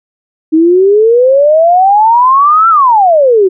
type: exponential two-way sweep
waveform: sine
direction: up then down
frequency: 310 to 1365 to 360.6 Hz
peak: -3 dBFS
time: 0.52-3.49 s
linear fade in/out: 20 ms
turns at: 2.69 s
effects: none